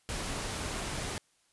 pink noise, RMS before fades -36 dBFS, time 0.09-1.18 s, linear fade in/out 0 ms, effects white hiss -70 dBFS RMS until 1.52 s + resampled to 24000 Hz

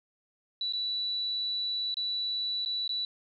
sine tone with dropouts, 3949 Hz, B7, 1 cent flat, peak -29 dBFS, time 0.61-3.05 s, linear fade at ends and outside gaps 2 ms, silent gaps 0.725-0.734 / 1.943-1.969 / 2.65-2.659 / 2.878-2.892 s, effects none

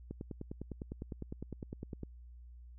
click train, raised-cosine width 3 ms, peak -28 dBFS, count 20, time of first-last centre 0.11-2.033 s, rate 9.88 Hz, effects added 60 Hz sine -50 dBFS peak until 2.78 s

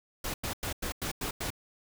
pink noise bursts, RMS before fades -34 dBFS, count 7, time 0.24-1.504 s, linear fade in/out 5 ms, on 100 ms, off 94 ms, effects none

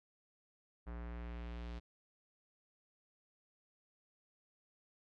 square tone with low-pass filter sweep, 58.8 Hz, A#1, 16 cents sharp, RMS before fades -45 dBFS, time 0.86-1.8 s, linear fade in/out 20 ms, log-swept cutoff 1500 to 4200 Hz, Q 1.3, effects none

